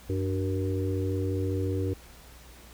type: harmonic tone with a mistuned harmonic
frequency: 94.5 Hz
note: F#2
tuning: 37 cents sharp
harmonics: 1 / 3 / 4 / 5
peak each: -28 / -33 / -34 / -35 dBFS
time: 0.09-1.94 s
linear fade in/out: 10 ms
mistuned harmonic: 3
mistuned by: +55 cents
effects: added 60 Hz sine -50 dBFS peak until 2.73 s + pink hiss -52 dBFS RMS until 2.73 s